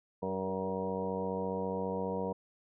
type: harmonic tone with a mistuned harmonic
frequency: 94.7 Hz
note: F#2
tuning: 41 cents sharp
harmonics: 1 / 2 / 3 / 4 / 5 / 6 / 7 / 8 / 10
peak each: -47 / -38 / -45 / -44 / -36 / -42 / -44 / -47 / -41 dBFS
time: 0.22-2.33 s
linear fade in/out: 10 ms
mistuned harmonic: 4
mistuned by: +25 cents
effects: none